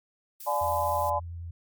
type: noise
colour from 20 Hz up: violet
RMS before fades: -41 dBFS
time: 0.4-1.1 s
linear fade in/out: 5 ms
type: chord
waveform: sine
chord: D diminished seventh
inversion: none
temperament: just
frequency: 587.3 / 704.8 / 845.8 / 1014.9 Hz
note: D5 / F5 / Ab5 / Cb6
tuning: 0 / +16 / +31 / +47 cents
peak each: -30 / -34 / -28 / -29 dBFS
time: 0.46-1.2 s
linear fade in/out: 20 ms
type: tone with vibrato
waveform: sine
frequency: 84.9 Hz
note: F2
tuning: 48 cents flat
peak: -35 dBFS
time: 0.61-1.51 s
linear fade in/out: 5 ms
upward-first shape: sine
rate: 10 Hz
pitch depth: 14 cents each way
effects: MP3 96 kbps